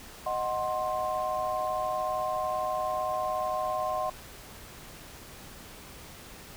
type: chord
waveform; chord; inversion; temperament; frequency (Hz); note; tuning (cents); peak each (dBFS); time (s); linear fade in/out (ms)
sine; C diminished; first; equal with one note detuned; 622.3 / 740 / 1053.2; Eb5 / Gb5 / C6; 0 / 0 / +11; -32; 0.26-4.1; 5
effects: pink hiss -47 dBFS RMS until 6.56 s